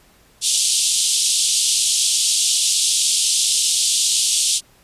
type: band-pass noise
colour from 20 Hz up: white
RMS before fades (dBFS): -18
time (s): 0.41-4.61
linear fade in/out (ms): 50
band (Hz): 3000 to 9700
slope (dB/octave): 48
effects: pink hiss -53 dBFS RMS until 4.83 s + resampled to 32000 Hz